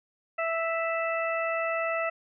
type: harmonic tone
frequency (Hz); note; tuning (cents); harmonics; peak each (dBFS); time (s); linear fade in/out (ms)
659.3; E5; 0; 1 / 2 / 3 / 4; -29 / -32 / -34 / -35; 0.38-2.1; 10
effects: none